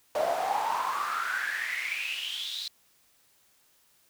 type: noise with high-pass filter sweep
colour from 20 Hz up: brown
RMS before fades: -31 dBFS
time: 0.15-2.68 s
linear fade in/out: 2 ms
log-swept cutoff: 610 to 4100 Hz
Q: 9.6
effects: white hiss -65 dBFS RMS until 4.09 s